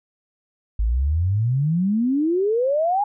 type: exponential sweep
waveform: sine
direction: up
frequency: 50.8 to 842 Hz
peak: -17 dBFS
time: 0.79-3.04 s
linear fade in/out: 5 ms
effects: none